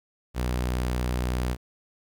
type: tone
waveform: sawtooth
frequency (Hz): 61.74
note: B1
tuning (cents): 0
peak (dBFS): -21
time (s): 0.34-1.57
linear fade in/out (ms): 50
effects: 10-bit